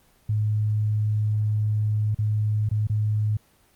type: tone with dropouts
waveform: sine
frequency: 106.5 Hz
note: G#2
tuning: 44 cents sharp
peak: -20 dBFS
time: 0.29-3.37 s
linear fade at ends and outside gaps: 5 ms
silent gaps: 2.147-2.187 / 2.69-2.712 / 2.871-2.897 s
effects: pink hiss -60 dBFS RMS until 3.75 s + Opus 24 kbps